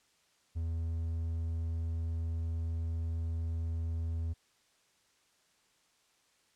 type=tone; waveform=triangle; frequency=82.2 Hz; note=E2; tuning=4 cents flat; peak=-30 dBFS; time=0.55-4.34 s; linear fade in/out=20 ms; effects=white hiss -70 dBFS RMS until 6.55 s + low-pass 8000 Hz 12 dB/octave